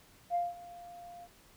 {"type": "tone with ADSR envelope", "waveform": "sine", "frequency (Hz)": 698.5, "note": "F5", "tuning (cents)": 0, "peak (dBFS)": -26, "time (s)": [0.3, 1.28], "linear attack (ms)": 48, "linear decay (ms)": 190, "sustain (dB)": -20, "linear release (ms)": 45, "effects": ["tanh soft clip ceiling -22 dBFS", "pink hiss -61 dBFS RMS until 1.56 s"]}